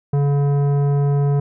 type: tone with tanh clipping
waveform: sine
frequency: 142.3 Hz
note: C#3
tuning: 46 cents sharp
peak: -16 dBFS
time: 0.13-1.4 s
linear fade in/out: 5 ms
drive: 13 dB
effects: none